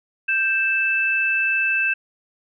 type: tone pair together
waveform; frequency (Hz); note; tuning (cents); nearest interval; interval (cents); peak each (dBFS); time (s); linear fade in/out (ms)
sine; 1569.4 / 2637; G6 / E7; +2 / 0; major sixth; 898; -22 / -19; 0.28-1.94; 10
effects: none